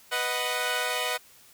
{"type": "chord", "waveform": "10% pulse", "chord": "B major", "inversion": "none", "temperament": "equal", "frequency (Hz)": [493.9, 622.3, 740], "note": ["B4", "D#5", "F#5"], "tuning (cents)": [0, 0, 0], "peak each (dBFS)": [-22, -23, -23], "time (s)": [0.11, 1.18], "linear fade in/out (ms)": 20, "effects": ["white hiss -55 dBFS RMS until 1.53 s"]}